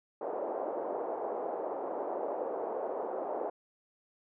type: band-pass noise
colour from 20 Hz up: pink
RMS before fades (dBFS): -36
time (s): 0.21-3.5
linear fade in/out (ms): 5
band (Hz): 420 to 780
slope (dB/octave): 24
effects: none